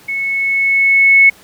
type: tone with level ramp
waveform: sine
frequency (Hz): 2200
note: C#7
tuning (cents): -14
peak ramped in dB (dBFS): -17 to -3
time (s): 0.08-1.3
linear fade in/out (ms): 10
effects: pink hiss -43 dBFS RMS until 1.43 s + high-pass 100 Hz 12 dB/octave